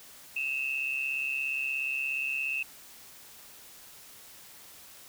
sine tone pair together, 2582 / 2719 Hz, E7 / F7, -37 / -47 cents, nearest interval minor second, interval 90 cents, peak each -31 / -33 dBFS, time 0.36-2.63 s, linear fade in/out 5 ms, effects white hiss -51 dBFS RMS until 5.08 s

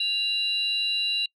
sine tone pair together, 2794 / 3951 Hz, F7 / B7, 0 / 0 cents, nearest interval tritone, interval 600 cents, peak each -25 dBFS, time 0-1.26 s, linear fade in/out 5 ms, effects noise-tail reverb RT60 0.1 s tail -26 dB re dry + tanh soft clip ceiling -16 dBFS

